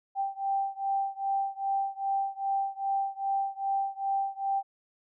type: beating tone pair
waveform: sine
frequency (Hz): 784 / 786.5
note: G5 / G5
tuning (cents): 0 / +6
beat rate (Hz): 2.5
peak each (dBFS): -30 / -31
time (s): 0.15-4.63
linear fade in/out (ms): 50
effects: none